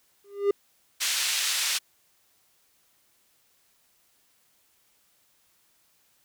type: tone with exponential growth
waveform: triangle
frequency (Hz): 402.5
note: G4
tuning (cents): +46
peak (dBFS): -14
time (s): 0.24-0.51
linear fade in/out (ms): 5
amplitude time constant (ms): 57
type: band-pass noise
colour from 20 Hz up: pink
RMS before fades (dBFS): -27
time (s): 1-1.79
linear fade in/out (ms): 20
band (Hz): 2700 to 8800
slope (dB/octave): 12
effects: white hiss -66 dBFS RMS until 6.24 s